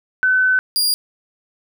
sine / sawtooth tone pair in turn, 1514 / 4818 Hz, F#6 / D8, +39 / +43 cents, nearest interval octave + minor sixth, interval 2004 cents, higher second, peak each -12 dBFS, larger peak neither, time 0.23-0.59 / 0.76-0.94 s, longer first, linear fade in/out 0 ms, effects none

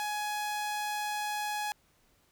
sawtooth tone, 838 Hz, G#5, 15 cents sharp, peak -28 dBFS, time 0-1.72 s, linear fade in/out 0 ms, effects pink hiss -68 dBFS RMS until 2.31 s

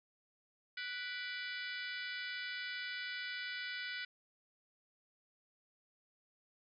harmonic tone with a mistuned harmonic, 493.9 Hz, B4, in tune, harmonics 3 / 4 / 5 / 6 / 7 / 8 / 9 / 10, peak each -44 / -46 / -48 / -50 / -51 / -52 / -53 / -54 dBFS, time 0.77-4.05 s, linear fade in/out 5 ms, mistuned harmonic 5, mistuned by -96 cents, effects none

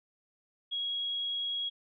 sine tone, 3310 Hz, G#7, 6 cents flat, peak -31 dBFS, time 0.71-1.7 s, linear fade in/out 20 ms, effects none

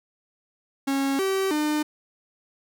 45% pulse tone with pitch steps, 273.7 / 385.4 / 301.9 Hz, C#4 / G4 / D4, -22 / -29 / +48 cents, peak -22 dBFS, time 0.87-1.83 s, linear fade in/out 10 ms, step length 320 ms, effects none

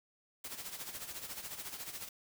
white noise with tremolo, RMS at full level -42 dBFS, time 0.44-2.09 s, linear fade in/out 5 ms, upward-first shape sine, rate 14 Hz, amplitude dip 65%, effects none

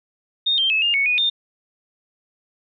sine tone with pitch steps, 3681 / 3156 / 2595 / 2818 / 2217 / 2474 / 3628 Hz, A#7 / G7 / E7 / F7 / C#7 / D#7 / A#7, -23 / +11 / -28 / +15 / 0 / -10 / -48 cents, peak -16 dBFS, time 0.46-1.3 s, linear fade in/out 10 ms, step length 120 ms, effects none

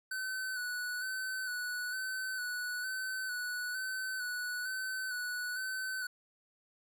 square tone with vibrato, 1500 Hz, F#6, 23 cents sharp, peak -36 dBFS, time 0.11-6.07 s, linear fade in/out 5 ms, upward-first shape square, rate 1.1 Hz, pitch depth 28 cents each way, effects none

